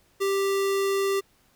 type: tone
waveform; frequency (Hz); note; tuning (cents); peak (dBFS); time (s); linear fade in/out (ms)
square; 392.8; G4; +4; -23; 0.2-1.21; 20
effects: pink hiss -63 dBFS RMS until 1.55 s